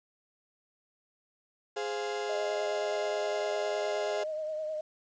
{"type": "chord", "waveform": "35% pulse", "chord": "F minor", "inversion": "first", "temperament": "equal", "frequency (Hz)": [415.3, 523.3, 698.5], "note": ["Ab4", "C5", "F5"], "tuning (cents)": [0, 0, 0], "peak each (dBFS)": [-32, -38, -37], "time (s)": [1.76, 4.24], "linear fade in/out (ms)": 10}
{"type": "tone with vibrato", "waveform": "sine", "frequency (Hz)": 620, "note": "D#5", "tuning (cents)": -6, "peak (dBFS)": -32, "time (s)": [2.29, 4.81], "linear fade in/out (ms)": 5, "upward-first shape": "triangle", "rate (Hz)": 9.6, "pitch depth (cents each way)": 42}
{"effects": ["resampled to 16000 Hz", "10-bit"]}